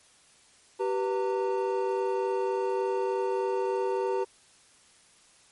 triangle tone cluster, 386.7 / 490.1 / 912 Hz, G4 / B4 / A#5, -24 / -13 / -38 cents, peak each -26 / -29 / -31 dBFS, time 0.79-4.25 s, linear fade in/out 20 ms, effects white hiss -59 dBFS RMS until 5.51 s + MP3 48 kbps

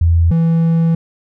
sine / triangle tone pair in turn, 83.8 / 165.1 Hz, E2 / E3, +29 / +3 cents, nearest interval octave, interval 1174 cents, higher second, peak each -8 dBFS, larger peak neither, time 0.01-0.31 / 0.31-0.95 s, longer second, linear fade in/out 5 ms, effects none

